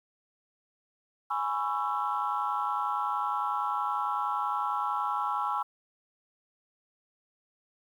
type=chord; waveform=sine; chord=C# minor seventh; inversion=second; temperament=just; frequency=831.5 / 997.9 / 1108.7 / 1330.5 Hz; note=G#5 / B5 / C#6 / E6; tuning=+2 / +18 / 0 / +16 cents; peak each=-32 / -33 / -33 / -32 dBFS; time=1.3-5.63 s; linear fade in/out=10 ms; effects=tanh soft clip ceiling -19 dBFS + 10-bit